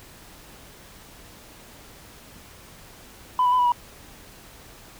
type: tone with pitch steps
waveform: sine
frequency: 1003 / 984 / 1006 / 981 / 967 Hz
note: B5 / B5 / B5 / B5 / B5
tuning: +26 / -7 / +32 / -12 / -37 cents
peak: -15 dBFS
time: 3.39-3.72 s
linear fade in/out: 2 ms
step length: 66 ms
effects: tanh soft clip ceiling -14 dBFS + pink hiss -47 dBFS RMS until 4.99 s